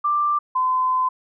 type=tone pair in turn; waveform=sine; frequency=1181 / 1023 Hz; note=D6 / C6; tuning=+9 / -39 cents; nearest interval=major second; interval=248 cents; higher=first; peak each=-17 dBFS; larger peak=neither; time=0.04-0.39 / 0.55-1.09 s; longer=second; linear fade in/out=10 ms; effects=none